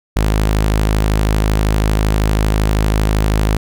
sawtooth tone, 52.7 Hz, G#1, 26 cents sharp, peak -8 dBFS, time 0.16-3.57 s, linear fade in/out 5 ms, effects none

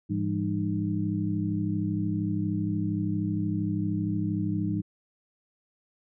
sine tone cluster, 104.7 / 169 / 201.9 / 305.7 Hz, G#2 / E3 / G#3 / D#4, +15 / +43 / -49 / -30 cents, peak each -31 dBFS, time 0.09-4.82 s, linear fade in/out 20 ms, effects none

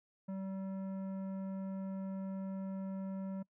triangle tone with tanh clipping, 192.1 Hz, G3, 35 cents flat, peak -40 dBFS, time 0.28-3.43 s, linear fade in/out 10 ms, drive 16 dB, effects noise-tail reverb RT60 0.1 s tail -24 dB re dry

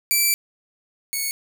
5% pulse tone pair in turn, 2329 / 2215 Hz, D7 / C#7, -15 / -2 cents, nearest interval minor second, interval 87 cents, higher first, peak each -7 / -13 dBFS, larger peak first, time 0.11-0.34 / 1.13-1.31 s, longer first, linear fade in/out 0 ms, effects none

